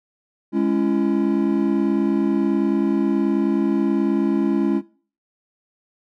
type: chord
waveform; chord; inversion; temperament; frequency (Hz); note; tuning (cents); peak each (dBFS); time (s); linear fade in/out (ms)
triangle; C# minor; second; equal with one note detuned; 207.7 / 277.2 / 335.8; G#3 / C#4 / E4; 0 / 0 / +32; -19; 0.52-4.82; 50
effects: noise-tail reverb RT60 0.4 s tail -19 dB re dry